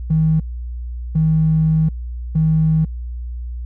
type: tone bursts at uneven times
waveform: triangle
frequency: 158.2 Hz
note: D#3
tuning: 29 cents sharp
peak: -8 dBFS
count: 3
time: 0.1-0.4 / 1.15-1.89 / 2.35-2.85 s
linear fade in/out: 10 ms
effects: tanh soft clip ceiling -10 dBFS + added 60 Hz sine -24 dBFS peak until 3.65 s